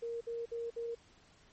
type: tone bursts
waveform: sine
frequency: 466.2 Hz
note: A#4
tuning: in tune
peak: -36 dBFS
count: 4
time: 0.02-0.951 s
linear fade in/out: 10 ms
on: 190 ms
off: 57 ms
effects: pink hiss -64 dBFS RMS until 1.52 s + MP3 32 kbps